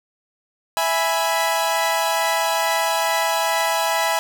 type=chord; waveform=sawtooth; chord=E major; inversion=none; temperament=equal; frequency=659.3 / 830.6 / 987.8 Hz; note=E5 / G#5 / B5; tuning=0 / 0 / 0 cents; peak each=-19 dBFS; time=0.77-4.19 s; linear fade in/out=0 ms; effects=none